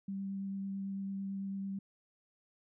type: tone with vibrato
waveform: sine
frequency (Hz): 195.5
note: G3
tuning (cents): -4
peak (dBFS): -36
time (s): 0.08-1.79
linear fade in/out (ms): 5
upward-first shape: triangle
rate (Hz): 9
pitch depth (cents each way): 11
effects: none